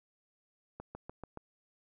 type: accelerating click train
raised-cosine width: 1 ms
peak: -29 dBFS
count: 5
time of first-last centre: 0.8-1.374 s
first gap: 150 ms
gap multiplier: 0.97
effects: none